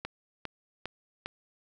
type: click train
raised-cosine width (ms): 0.3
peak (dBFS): -19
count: 4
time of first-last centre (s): 0.05-1.26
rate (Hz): 2.48
effects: none